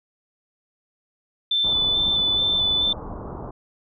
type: tone with vibrato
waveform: sine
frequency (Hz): 3520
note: A7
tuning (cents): 0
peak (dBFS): -18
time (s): 1.51-2.93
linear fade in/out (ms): 5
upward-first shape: square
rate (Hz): 2.3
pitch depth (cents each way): 12
type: low-pass noise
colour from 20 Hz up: pink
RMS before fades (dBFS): -34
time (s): 1.64-3.51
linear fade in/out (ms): 5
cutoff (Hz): 1200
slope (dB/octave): 48
effects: none